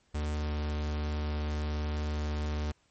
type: tone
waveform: 45% pulse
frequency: 75.1 Hz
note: D2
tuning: 39 cents sharp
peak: -30 dBFS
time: 0.14-2.72 s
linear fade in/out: 10 ms
effects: pink hiss -69 dBFS RMS until 2.9 s + MP3 32 kbps